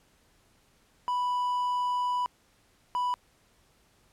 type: tone bursts at uneven times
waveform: triangle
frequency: 987.8 Hz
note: B5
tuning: in tune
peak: -24 dBFS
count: 2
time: 1.08-2.26 / 2.95-3.14 s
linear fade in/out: 0 ms
effects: pink hiss -65 dBFS RMS until 4.12 s + low-pass 12000 Hz 12 dB/octave